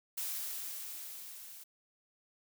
blue noise with level ramp, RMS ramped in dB -37 to -51 dBFS, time 0.17-1.64 s, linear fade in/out 10 ms, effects none

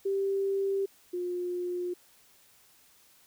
sine tone pair in turn, 392 / 356.1 Hz, G4 / F4, 0 / +34 cents, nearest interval major second, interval 166 cents, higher first, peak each -26 / -30 dBFS, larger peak first, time 0.05-0.86 / 1.13-1.94 s, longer neither, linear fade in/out 10 ms, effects white hiss -61 dBFS RMS until 3.26 s

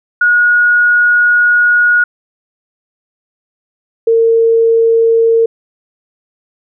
sine tone pair in turn, 1448 / 456.1 Hz, F#6 / A#4, -38 / -38 cents, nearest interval octave + minor sixth, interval 2000 cents, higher first, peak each -6 dBFS, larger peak neither, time 0.21-2.04 / 4.07-5.46 s, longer first, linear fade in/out 5 ms, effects none

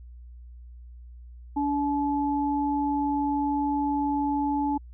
sine tone pair together, 287 / 860 Hz, D4 / A5, -40 / -40 cents, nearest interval octave + perfect fifth, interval 1900 cents, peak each -25 / -27 dBFS, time 1.56-4.78 s, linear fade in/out 10 ms, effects added 60 Hz sine -42 dBFS peak until 4.93 s

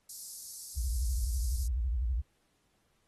white high-pass noise, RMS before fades -43 dBFS, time 0.09-1.67 s, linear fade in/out 5 ms, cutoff 4700 Hz, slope 48 dB/octave
sine tone with vibrato, 60.6 Hz, B1, 32 cents flat, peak -28 dBFS, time 0.76-2.22 s, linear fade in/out 20 ms, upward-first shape sine, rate 12 Hz, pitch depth 240 cents each way
effects pink hiss -74 dBFS RMS until 3.07 s + AAC 32 kbps

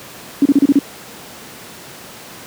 sine tone bursts, 280.7 Hz, C#4, 22 cents sharp, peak -6 dBFS, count 6, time 0.42-0.789 s, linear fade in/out 2 ms, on 34 ms, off 33 ms, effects pink hiss -35 dBFS RMS until 2.46 s + high-pass 150 Hz 12 dB/octave

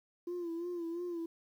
sine tone with vibrato, 343 Hz, F4, 31 cents flat, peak -34 dBFS, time 0.27-1.26 s, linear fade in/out 5 ms, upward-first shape sine, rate 2.9 Hz, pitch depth 62 cents each way, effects tanh soft clip ceiling -34 dBFS + 11-bit

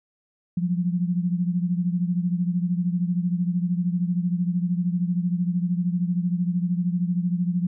sine beating tone pair, 174.61 / 187.61 Hz, F3 / F#3, 0 / +24 cents, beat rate 13 Hz, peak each -22 / -27 dBFS, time 0.57-7.67 s, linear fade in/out 5 ms, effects none

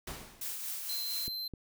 pink noise with exponential decay, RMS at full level -39 dBFS, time 0.07-0.72 s, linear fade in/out 5 ms, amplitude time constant 140 ms
blue noise with tremolo, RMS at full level -37 dBFS, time 0.41-1.28 s, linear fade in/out 5 ms, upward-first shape triangle, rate 4.3 Hz, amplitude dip 40%
square tone, 4103 Hz, C8, 35 cents flat, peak -36 dBFS, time 0.89-1.48 s, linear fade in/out 5 ms
clicks, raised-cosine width 3 ms, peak -30 / -29 dBFS, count 2, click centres 1.28 / 1.537 s
effects none

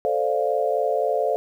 sine chord, D minor seventh, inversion second, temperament equal, 440 / 523.3 / 587.3 / 698.5 Hz, A4 / C5 / D5 / F5, 0 / 0 / 0 / 0 cents, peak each -25 dBFS, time 0.05-1.36 s, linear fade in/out 0 ms, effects 9-bit

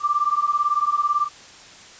sine beating tone pair, 1171 / 1189 Hz, D6 / D6, -5 / +21 cents, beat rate 18 Hz, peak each -21 dBFS, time 0-1.29 s, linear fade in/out 50 ms, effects white hiss -44 dBFS RMS until 1.99 s + resampled to 16000 Hz

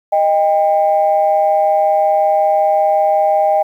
sine tone pair together, 621.4 / 796 Hz, D#5 / G5, -2 / +26 cents, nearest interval major third, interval 428 cents, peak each -12 dBFS, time 0.12-3.63 s, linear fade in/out 10 ms, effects tanh soft clip ceiling -3 dBFS + 8-bit

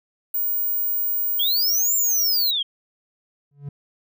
sine tone, 15410 Hz, B9, 44 cents flat, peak -20 dBFS, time 0.34-2.51 s, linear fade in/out 5 ms
sine linear two-way sweep, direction up then down, 3136 to 7380 to 3136 Hz, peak -20 dBFS, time 1.39-2.63 s, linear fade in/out 10 ms, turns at 1.95 s
triangle tone with exponential growth, 142.6 Hz, C#3, 49 cents sharp, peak -24 dBFS, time 3.51-3.69 s, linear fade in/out 5 ms, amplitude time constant 39 ms
effects none

